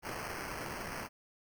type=noise with sample-and-hold; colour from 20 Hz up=violet; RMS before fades=-41 dBFS; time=0.02-1.09 s; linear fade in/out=50 ms; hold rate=3675 Hz; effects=none